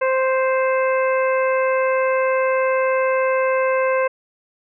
harmonic tone, 523.3 Hz, C5, in tune, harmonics 1 / 2 / 3 / 4 / 5, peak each -17 / -23 / -27 / -29 / -31 dBFS, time 0.01-4.08 s, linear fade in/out 10 ms, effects none

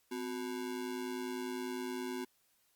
square ring-modulated tone, 311.1 Hz, D#4, in tune, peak -35 dBFS, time 0.11-2.25 s, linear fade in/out 10 ms, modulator 54.9 Hz, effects white hiss -73 dBFS RMS until 2.75 s + Opus 48 kbps

